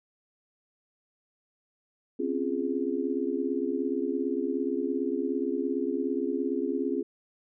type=chord; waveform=sine; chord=Db major seventh; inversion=third; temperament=just; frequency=259.9 / 277.2 / 346.5 / 415.8 Hz; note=C4 / Db4 / F4 / Ab4; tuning=-11 / 0 / -14 / +2 cents; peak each=-32 dBFS; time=2.19-7.03 s; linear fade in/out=10 ms; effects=none